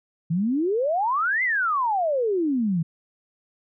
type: exponential two-way sweep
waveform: sine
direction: up then down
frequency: 155.56 to 2106 to 155.56 Hz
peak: -20 dBFS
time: 0.3-2.83 s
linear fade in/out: 10 ms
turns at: 1.43 s
effects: none